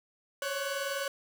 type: tone cluster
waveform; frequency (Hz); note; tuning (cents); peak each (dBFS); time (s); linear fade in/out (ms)
sawtooth; 541 / 561 / 1499; C#5 / C#5 / F#6; -42 / +21 / +22; -35 / -31 / -33; 0.42-1.08; 2
effects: none